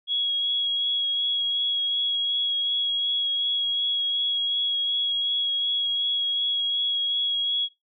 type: tone with vibrato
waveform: sine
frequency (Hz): 3322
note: G#7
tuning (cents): 0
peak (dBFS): -22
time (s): 0.07-7.69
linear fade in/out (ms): 50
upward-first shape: sine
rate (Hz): 2.7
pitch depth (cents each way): 12
effects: noise-tail reverb RT60 0.2 s tail -22 dB re dry